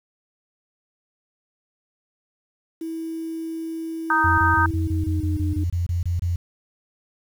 sine tone with pitch glide, 325.3 to 303.5 Hz, E4 to D#4, -23 to -43 cents, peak -27 dBFS, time 2.81-5.64 s, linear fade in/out 5 ms, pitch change -120 cents, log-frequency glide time 4.65-5.45 s
harmonic tone, 311.1 Hz, D#4, in tune, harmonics 3 / 4 / 5, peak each -21 / -21 / -20 dBFS, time 4.1-4.66 s, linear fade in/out 2 ms
sine tone bursts, 87.1 Hz, F2, 4 cents flat, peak -20 dBFS, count 13, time 4.24-6.36 s, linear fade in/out 5 ms, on 140 ms, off 25 ms
effects 8-bit

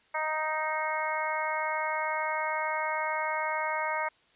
harmonic tone, 311.1 Hz, D#4, in tune, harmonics 2 / 3 / 4 / 5 / 6 / 7, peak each -35 / -32 / -36 / -38 / -39 / -35 dBFS, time 0.14-4.09 s, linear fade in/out 10 ms, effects white hiss -64 dBFS RMS until 4.35 s + resampled to 8000 Hz

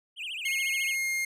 triangle tone with vibrato, 2794 Hz, F7, in tune, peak -32 dBFS, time 0.16-0.96 s, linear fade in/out 50 ms, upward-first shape triangle, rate 14 Hz, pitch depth 290 cents each way
45% pulse tone with pitch glide, 2151 to 2129 Hz, C7 to C7, +47 to +30 cents, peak -27 dBFS, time 0.45-1.25 s, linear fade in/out 5 ms, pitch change -17 cents, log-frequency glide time 0.85-1.11 s
effects resampled to 32000 Hz

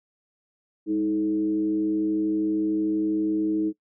sine tone with frequency modulation, 316.9 Hz, D#4, 32 cents sharp, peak -21 dBFS, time 0.86-3.73 s, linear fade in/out 50 ms, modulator 113 Hz, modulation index 0.47, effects noise-tail reverb RT60 0.1 s tail -21 dB re dry

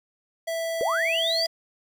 square tone, 659.3 Hz, E5, in tune, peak -27 dBFS, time 0.47-1.47 s, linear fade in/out 10 ms
sine linear sweep, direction up, 417.1 to 4923 Hz, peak -23 dBFS, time 0.81-1.46 s, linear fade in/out 0 ms
effects none

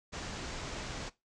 pink low-pass noise, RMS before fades -41 dBFS, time 0.12-1.1 s, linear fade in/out 20 ms, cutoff 7500 Hz, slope 48 dB/octave, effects noise-tail reverb RT60 0.2 s tail -18 dB re dry

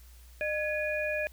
sine tone cluster, 608 / 1681 / 2450 Hz, D#5 / G#6 / D#7, -40 / +20 / -27 cents, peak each -31 / -35 / -34 dBFS, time 0.41-1.27 s, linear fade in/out 0 ms, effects added 60 Hz sine -50 dBFS peak until 1.32 s + white hiss -60 dBFS RMS until 1.32 s

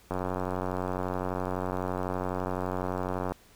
click train, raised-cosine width 1 ms, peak -17 dBFS, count 296, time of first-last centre 0.11-3.32 s, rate 91.9 Hz, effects pink hiss -58 dBFS RMS until 3.55 s

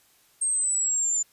sine exponential sweep, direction down, 8500 to 7080 Hz, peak -22 dBFS, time 0.41-1.23 s, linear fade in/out 10 ms, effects white hiss -61 dBFS RMS until 1.32 s + resampled to 32000 Hz

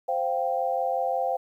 sine chord, C suspended fourth, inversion none, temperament equal, 523.3 / 698.5 / 784 Hz, C5 / F5 / G5, 0 / 0 / 0 cents, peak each -28 dBFS, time 0.08-1.37 s, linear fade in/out 10 ms, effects 10-bit

